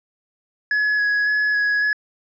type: tone with vibrato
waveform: triangle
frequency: 1684 Hz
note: G#6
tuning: 24 cents sharp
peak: -15 dBFS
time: 0.71-1.93 s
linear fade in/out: 2 ms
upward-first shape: square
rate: 1.8 Hz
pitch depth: 12 cents each way
effects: resampled to 16000 Hz